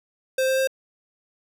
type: tone with pitch steps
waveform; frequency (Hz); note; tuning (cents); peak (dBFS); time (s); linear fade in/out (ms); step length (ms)
square; 523.3 / 526.6 / 530; C5 / C5 / C5; 0 / +11 / +22; -20; 0.38-0.674; 5; 98
effects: none